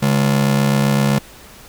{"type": "ring-modulated tone", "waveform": "45% pulse", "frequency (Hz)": 174.61, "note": "F3", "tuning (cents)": 0, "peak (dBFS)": -10, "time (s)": [0.02, 1.19], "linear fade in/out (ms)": 10, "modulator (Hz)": 33.9, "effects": ["pink hiss -41 dBFS RMS until 1.68 s"]}